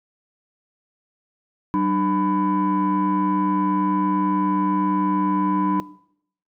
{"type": "tone cluster", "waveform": "sine", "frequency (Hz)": [190.7, 299.8, 999], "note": ["G3", "D4", "B5"], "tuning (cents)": [-47, 36, 20], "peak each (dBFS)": [-22, -19, -22], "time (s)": [1.74, 5.8], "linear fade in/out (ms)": 0, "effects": ["noise-tail reverb RT60 0.7 s tail -20 dB re dry", "tanh soft clip ceiling -13 dBFS"]}